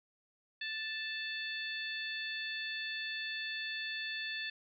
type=harmonic tone; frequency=880 Hz; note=A5; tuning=in tune; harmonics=2 / 3 / 4 / 5; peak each=-40 / -43 / -43 / -46 dBFS; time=0.61-4.5 s; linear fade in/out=5 ms; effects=none